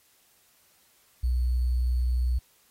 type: tone with sample-and-hold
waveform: sine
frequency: 61.74 Hz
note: B1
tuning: in tune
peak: -22 dBFS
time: 1.23-2.39 s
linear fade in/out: 10 ms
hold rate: 4410 Hz
effects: white hiss -63 dBFS RMS until 2.7 s + AAC 48 kbps